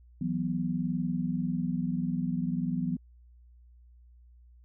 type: chord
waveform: sine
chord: E suspended second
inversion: none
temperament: equal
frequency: 164.81 / 185 / 246.9 Hz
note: E3 / F#3 / B3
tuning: 0 / 0 / 0 cents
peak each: -32 dBFS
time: 0.21-2.97 s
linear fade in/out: 5 ms
effects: added 60 Hz sine -53 dBFS peak until 4.64 s